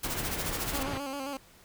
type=noise with tremolo; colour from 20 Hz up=white; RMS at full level=-33 dBFS; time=0.03-0.83 s; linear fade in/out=5 ms; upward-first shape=sine; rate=14 Hz; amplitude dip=70%
type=low-pass noise; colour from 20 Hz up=pink; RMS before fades=-36 dBFS; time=0.04-0.98 s; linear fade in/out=5 ms; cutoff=3300 Hz; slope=12 dB/octave
type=tone with vibrato; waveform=15% pulse; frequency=275.1 Hz; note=C#4; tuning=13 cents flat; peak=-28 dBFS; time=0.73-1.37 s; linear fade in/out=2 ms; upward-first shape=square; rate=7.5 Hz; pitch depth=53 cents each way
effects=pink hiss -57 dBFS RMS until 1.64 s